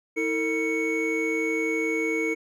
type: tone cluster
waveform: triangle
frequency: 322 / 453.1 / 2221 Hz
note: E4 / A#4 / C#7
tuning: -41 / -49 / +3 cents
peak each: -26 dBFS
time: 0.16-2.35 s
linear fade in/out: 20 ms
effects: none